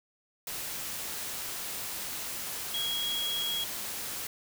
sine tone in noise, 3300 Hz, G#7, 12 cents flat, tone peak -30 dBFS, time 2.74-3.64 s, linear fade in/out 2 ms, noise white, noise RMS -37 dBFS, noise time 0.47-4.27 s, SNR +4 dB, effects none

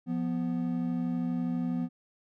triangle tone pair together, 174.66 / 247 Hz, F3 / B3, 0 / 0 cents, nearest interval tritone, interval 600 cents, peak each -30 / -28 dBFS, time 0.06-1.89 s, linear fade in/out 50 ms, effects none

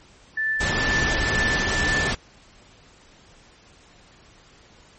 sine tone with tremolo, 1760 Hz, A6, in tune, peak -20 dBFS, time 0.37-2.11 s, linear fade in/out 5 ms, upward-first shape triangle, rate 2.1 Hz, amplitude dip 50%
pink noise, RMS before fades -24 dBFS, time 0.6-2.15 s, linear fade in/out 10 ms
effects pink hiss -52 dBFS RMS until 4.98 s + MP3 32 kbps

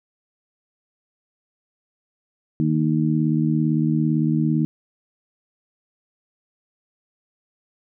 harmonic tone, 77.78 Hz, D#2, in tune, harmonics 2 / 3 / 4, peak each -20 / -22 / -23 dBFS, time 2.6-4.65 s, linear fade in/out 0 ms, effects none

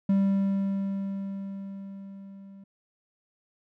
triangle tone with level ramp, 196 Hz, G3, in tune, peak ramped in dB -17 to -43 dBFS, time 0.09-2.64 s, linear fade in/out 5 ms, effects none

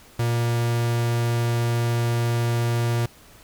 45% pulse tone, 118 Hz, A#2, 22 cents sharp, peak -20 dBFS, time 0.19-3.06 s, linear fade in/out 5 ms, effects pink hiss -50 dBFS RMS until 3.43 s

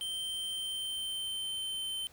square tone with pitch glide, 3122 to 3091 Hz, G7 to G7, -8 to -25 cents, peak -35 dBFS, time 0.01-2.07 s, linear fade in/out 0 ms, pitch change -17 cents, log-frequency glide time 0.46-1.84 s, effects pink hiss -60 dBFS RMS until 2.12 s

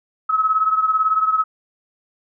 sine beating tone pair, 1283 / 1301 Hz, E6 / E6, -47 / -23 cents, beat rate 18 Hz, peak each -16 / -21 dBFS, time 0.29-1.44 s, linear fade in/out 10 ms, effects none

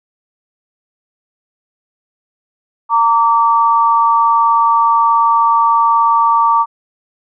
sine tone pair together, 918.3 / 1157 Hz, A#5 / D6, -26 / -26 cents, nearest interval major third, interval 400 cents, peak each -11 dBFS, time 2.89-6.66 s, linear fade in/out 50 ms, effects none

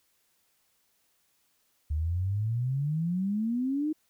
sine exponential sweep, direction up, 73.42 to 315.6 Hz, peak -26 dBFS, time 1.9-3.93 s, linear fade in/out 10 ms, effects white hiss -71 dBFS RMS until 4.09 s

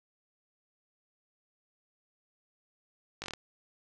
slowing click train, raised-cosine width 0.2 ms, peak -20 dBFS, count 6, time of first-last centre 3.22-3.336 s, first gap 19 ms, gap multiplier 1.1, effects none

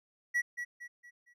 triangle tone with echo, 1934 Hz, B6, 37 cents flat, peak -25 dBFS, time 0.34-0.42 s, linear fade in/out 20 ms, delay 230 ms, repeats 4, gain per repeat -8 dB, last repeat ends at 1.34 s, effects none

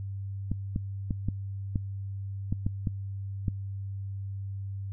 clicks, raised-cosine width 5 ms, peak -16 dBFS, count 9, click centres 0.516 / 0.761 / 1.108 / 1.286 / 1.758 / 2.525 / 2.665 / 2.872 / 3.482 s, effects noise-tail reverb RT60 0.1 s tail -25 dB re dry + added 98 Hz sine -33 dBFS peak until 4.92 s

